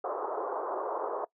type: band-pass noise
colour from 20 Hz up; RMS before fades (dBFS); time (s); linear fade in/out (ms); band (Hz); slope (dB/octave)
pink; -34; 0.04-1.25; 5; 380 to 1200; 48
effects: noise-tail reverb RT60 0.1 s tail -21 dB re dry